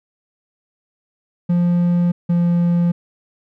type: tone pair in turn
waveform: triangle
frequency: 174.61 / 172.9 Hz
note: F3 / F3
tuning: 0 / -17 cents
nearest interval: unison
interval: 17 cents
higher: first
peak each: -11 dBFS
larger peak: neither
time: 1.49-2.12 / 2.29-2.92 s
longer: neither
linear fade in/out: 10 ms
effects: none